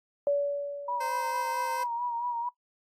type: tone with exponential decay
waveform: sine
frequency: 571 Hz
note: D5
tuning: 49 cents flat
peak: -21 dBFS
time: 0.27-1.79 s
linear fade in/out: 1 ms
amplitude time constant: 330 ms
type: tone with vibrato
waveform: sine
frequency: 954 Hz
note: A#5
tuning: 40 cents sharp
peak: -29 dBFS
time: 0.88-2.49 s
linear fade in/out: 5 ms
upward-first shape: sine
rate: 4.5 Hz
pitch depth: 44 cents each way
type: tone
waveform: 15% pulse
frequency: 517 Hz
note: C5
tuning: 21 cents flat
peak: -28 dBFS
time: 1-1.84 s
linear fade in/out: 10 ms
effects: noise-tail reverb RT60 0.1 s tail -17 dB re dry + AAC 48 kbps